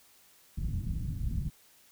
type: low-pass noise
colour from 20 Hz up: pink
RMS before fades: -33 dBFS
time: 0.57-1.5 s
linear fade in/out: 10 ms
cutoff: 180 Hz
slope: 24 dB/octave
effects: white hiss -61 dBFS RMS until 1.91 s